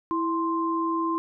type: tone pair together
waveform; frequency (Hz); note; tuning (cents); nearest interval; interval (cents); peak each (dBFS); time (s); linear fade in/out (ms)
sine; 329.6 / 1046.5; E4 / C6; 0 / 0; octave + minor sixth; 2000; -26; 0.11-1.18; 0
effects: none